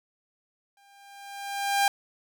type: tone with exponential growth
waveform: sawtooth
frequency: 799 Hz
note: G5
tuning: 33 cents sharp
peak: -15 dBFS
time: 0.77-1.88 s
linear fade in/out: 2 ms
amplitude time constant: 240 ms
effects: none